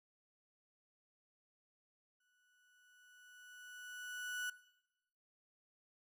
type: tone with exponential growth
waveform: 35% pulse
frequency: 1478 Hz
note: F#6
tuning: 2 cents flat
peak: -37 dBFS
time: 2.2-4.5 s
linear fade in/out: 5 ms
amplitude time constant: 500 ms
effects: noise-tail reverb RT60 0.9 s tail -18 dB re dry